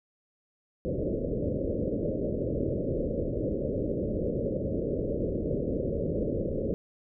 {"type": "low-pass noise", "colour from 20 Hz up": "white", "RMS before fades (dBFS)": -30, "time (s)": [0.85, 6.74], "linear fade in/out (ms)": 0, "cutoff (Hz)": 580, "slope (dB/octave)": 96, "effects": []}